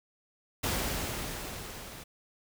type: noise with level ramp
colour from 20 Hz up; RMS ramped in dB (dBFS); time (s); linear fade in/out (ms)
pink; -30 to -46; 0.63-2.04; 10
effects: none